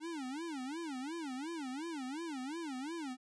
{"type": "tone with vibrato", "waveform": "square", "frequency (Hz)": 293.7, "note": "D4", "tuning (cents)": 0, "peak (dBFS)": -40, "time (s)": [0, 3.17], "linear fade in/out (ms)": 50, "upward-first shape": "sine", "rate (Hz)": 2.8, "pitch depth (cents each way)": 260, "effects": ["resampled to 22050 Hz"]}